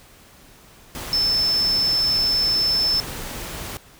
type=tone in noise; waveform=sine; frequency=5274 Hz; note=E8; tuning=in tune; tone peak=-17 dBFS; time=1.13-3 s; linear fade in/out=0 ms; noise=pink; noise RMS=-32 dBFS; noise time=0.95-3.77 s; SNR=+12 dB; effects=pink hiss -49 dBFS RMS until 3.99 s